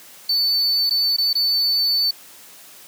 triangle tone with dropouts, 4504 Hz, C#8, 27 cents sharp, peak -15 dBFS, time 0.29-2.11 s, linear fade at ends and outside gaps 5 ms, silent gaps 0.897-0.907 / 1.166-1.182 / 1.331-1.352 s, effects white hiss -44 dBFS RMS until 2.87 s + high-pass 150 Hz 12 dB/octave

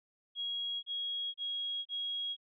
sine tone bursts, 3300 Hz, G#7, 12 cents flat, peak -34 dBFS, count 4, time 0.35-2.366 s, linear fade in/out 50 ms, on 480 ms, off 32 ms, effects none

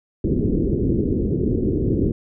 white low-pass noise, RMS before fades -20 dBFS, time 0.24-2.12 s, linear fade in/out 5 ms, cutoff 410 Hz, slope 48 dB/octave, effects none

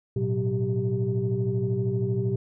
sine tone cluster, 110.6 / 123.4 / 188.3 / 391.5 Hz, A2 / B2 / F#3 / G4, +9 / -1 / +31 / -2 cents, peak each -28 / -26 / -31 / -28 dBFS, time 0.16-2.36 s, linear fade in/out 5 ms, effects tanh soft clip ceiling -15 dBFS

